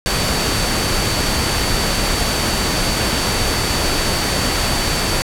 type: tone in noise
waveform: sine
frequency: 4547 Hz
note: C#8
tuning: 43 cents sharp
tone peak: -25 dBFS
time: 0.06-5.22 s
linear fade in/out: 0 ms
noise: pink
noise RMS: -18 dBFS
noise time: 0.06-5.22 s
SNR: -10 dB
effects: low-pass 11000 Hz 12 dB/octave